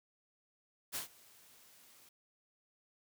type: noise with ADSR envelope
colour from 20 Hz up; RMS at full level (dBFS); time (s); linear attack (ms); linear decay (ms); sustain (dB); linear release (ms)
white; -38; 0.92-2.09; 35; 120; -24; 4
effects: high-pass 60 Hz 12 dB/octave